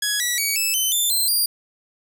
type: tone with pitch steps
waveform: 10% pulse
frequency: 1673 / 1944.1 / 2259 / 2625 / 3051 / 3545 / 4119 / 4787 Hz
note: G#6 / B6 / C#7 / E7 / G7 / A7 / C8 / D8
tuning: +12 / -28 / +32 / -8 / -48 / +12 / -28 / +32 cents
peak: -11 dBFS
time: 0.02-1.46 s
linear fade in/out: 5 ms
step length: 180 ms
effects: none